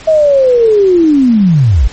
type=linear sweep; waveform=sine; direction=down; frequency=645 to 46.27 Hz; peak=-4 dBFS; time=0.07-1.88 s; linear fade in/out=10 ms; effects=pink hiss -32 dBFS RMS until 1.92 s + MP3 32 kbps